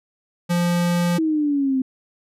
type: tone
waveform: square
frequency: 174.1 Hz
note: F3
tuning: 5 cents flat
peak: -18 dBFS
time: 0.49-1.19 s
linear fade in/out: 20 ms
type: exponential sweep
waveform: sine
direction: down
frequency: 325.2 to 257.9 Hz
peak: -17 dBFS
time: 1.18-1.82 s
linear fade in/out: 5 ms
effects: resampled to 32000 Hz